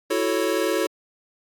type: chord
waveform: square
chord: F# minor seventh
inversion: third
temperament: equal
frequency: 329.6 / 370 / 440 / 554.4 Hz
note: E4 / F#4 / A4 / C#5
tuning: 0 / 0 / 0 / 0 cents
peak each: -27 dBFS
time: 0.1-0.87 s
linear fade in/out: 10 ms
effects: AAC 64 kbps

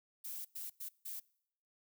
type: noise bursts at uneven times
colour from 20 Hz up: violet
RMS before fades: -44 dBFS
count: 4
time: 0.24-0.45 / 0.55-0.7 / 0.8-0.89 / 1.05-1.2 s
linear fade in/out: 10 ms
effects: noise-tail reverb RT60 0.7 s tail -24 dB re dry

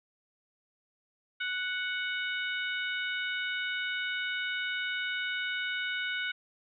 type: harmonic tone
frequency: 740 Hz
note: F#5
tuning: in tune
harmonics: 2 / 3 / 4 / 5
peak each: -33 / -37 / -39 / -41 dBFS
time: 1.4-6.32 s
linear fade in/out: 10 ms
effects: none

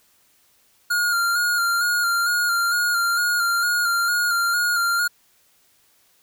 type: tone with vibrato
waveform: square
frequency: 1412 Hz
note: F6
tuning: 19 cents sharp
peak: -19 dBFS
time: 0.9-5.08 s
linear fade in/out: 10 ms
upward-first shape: square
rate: 2.2 Hz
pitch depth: 28 cents each way
effects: white hiss -60 dBFS RMS until 6.22 s

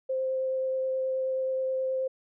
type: tone with vibrato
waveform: sine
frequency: 523.3 Hz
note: C5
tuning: in tune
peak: -26 dBFS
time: 0.09-2.08 s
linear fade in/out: 10 ms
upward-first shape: triangle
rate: 9.4 Hz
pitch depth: 9 cents each way
effects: none

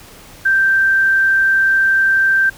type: tone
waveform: sine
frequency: 1568 Hz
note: G6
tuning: in tune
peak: -10 dBFS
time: 0.45-2.5 s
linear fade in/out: 10 ms
effects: pink hiss -40 dBFS RMS until 2.57 s

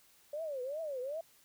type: tone with vibrato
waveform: sine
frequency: 570 Hz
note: C#5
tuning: 48 cents sharp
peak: -36 dBFS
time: 0.33-1.21 s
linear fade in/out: 5 ms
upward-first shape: triangle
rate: 2.6 Hz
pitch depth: 270 cents each way
effects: white hiss -65 dBFS RMS until 1.44 s

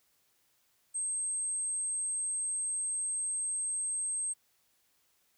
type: tone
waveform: sine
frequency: 8372 Hz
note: C9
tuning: in tune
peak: -31 dBFS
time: 0.94-4.34 s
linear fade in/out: 20 ms
effects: white hiss -72 dBFS RMS until 5.37 s

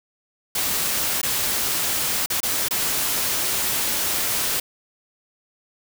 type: noise with dropouts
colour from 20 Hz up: white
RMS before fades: -23 dBFS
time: 0.55-4.6 s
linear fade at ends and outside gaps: 5 ms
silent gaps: 1.215-1.23 / 2.261-2.301 / 2.404-2.43 / 2.685-2.708 s
effects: none

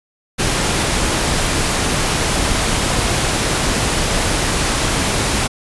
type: noise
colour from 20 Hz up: pink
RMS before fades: -17 dBFS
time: 0.38-5.48 s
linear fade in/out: 20 ms
effects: resampled to 24000 Hz

